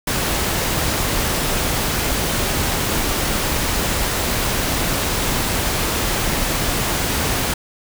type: noise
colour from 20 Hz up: pink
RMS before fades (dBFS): -20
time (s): 0.07-7.54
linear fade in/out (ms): 5
effects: none